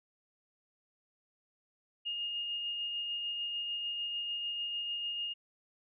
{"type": "tone with tremolo", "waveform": "sine", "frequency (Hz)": 2842, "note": "F7", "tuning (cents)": 30, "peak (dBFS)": -33, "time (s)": [2.05, 5.34], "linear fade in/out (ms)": 20, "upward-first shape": "sine", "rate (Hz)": 6.7, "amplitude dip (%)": 25, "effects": []}